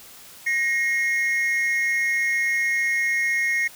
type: tone pair together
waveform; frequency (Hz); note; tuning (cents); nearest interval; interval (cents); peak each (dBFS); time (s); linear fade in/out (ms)
triangle; 1873.6 / 2158; A#6 / C#7; +8 / -47; major second; 245; -21; 0.46-3.68; 10
effects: white hiss -45 dBFS RMS until 3.75 s